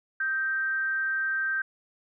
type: tone with frequency modulation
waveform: sine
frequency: 1568 Hz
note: G6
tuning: in tune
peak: -25 dBFS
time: 0.2-1.62 s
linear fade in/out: 5 ms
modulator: 291 Hz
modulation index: 0.28
effects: none